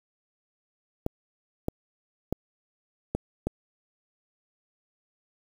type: clicks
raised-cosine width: 2 ms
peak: -13 dBFS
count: 5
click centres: 1.064 / 1.684 / 2.326 / 3.15 / 3.47 s
effects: 7-bit